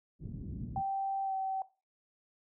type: low-pass noise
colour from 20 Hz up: pink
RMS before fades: -39 dBFS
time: 0.19-0.83 s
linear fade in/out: 50 ms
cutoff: 250 Hz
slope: 24 dB/octave
type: tone with pitch glide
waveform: sine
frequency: 780 to 767.5 Hz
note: G5 to G5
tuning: -9 to -37 cents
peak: -31 dBFS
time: 0.76-1.62 s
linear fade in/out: 2 ms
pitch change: -28 cents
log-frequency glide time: 1.24-1.33 s
effects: noise-tail reverb RT60 0.3 s tail -18 dB re dry + high-pass 60 Hz 12 dB/octave